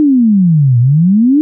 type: exponential two-way sweep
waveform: sine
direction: down then up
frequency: 311.1 to 116.54 to 311.1 Hz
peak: -5 dBFS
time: 0-1.41 s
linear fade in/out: 0 ms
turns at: 0.79 s
effects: none